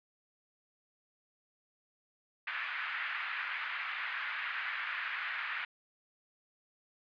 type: band-pass noise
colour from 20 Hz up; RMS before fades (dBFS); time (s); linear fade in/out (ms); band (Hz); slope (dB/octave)
pink; -38; 2.47-5.65; 5; 1400 to 2400; 24
effects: resampled to 11025 Hz